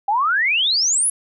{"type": "exponential sweep", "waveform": "sine", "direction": "up", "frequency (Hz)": [777, 11010], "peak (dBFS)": -15, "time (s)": [0.08, 1.1], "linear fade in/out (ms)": 5, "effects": []}